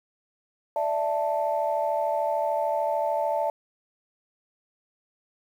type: chord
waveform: sine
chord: D suspended second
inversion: none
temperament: just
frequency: 587.3 / 660.7 / 881 Hz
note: D5 / E5 / A5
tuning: 0 / +4 / +2 cents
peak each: -27 dBFS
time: 0.76-3.5 s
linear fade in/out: 2 ms
effects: tanh soft clip ceiling -14 dBFS + 9-bit